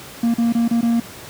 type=tone with dropouts; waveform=triangle; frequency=233.1 Hz; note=A#3; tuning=in tune; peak=-12 dBFS; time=0.23-1 s; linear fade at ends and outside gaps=5 ms; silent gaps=0.341-0.382 / 0.525-0.549 / 0.68-0.709 / 0.81-0.827 s; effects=pink hiss -37 dBFS RMS until 1.29 s + high-pass 80 Hz 12 dB/octave